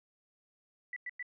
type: tone bursts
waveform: sine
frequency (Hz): 1971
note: B6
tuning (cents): -4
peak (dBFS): -37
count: 3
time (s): 0.93-1.227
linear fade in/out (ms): 2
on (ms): 33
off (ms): 99
effects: none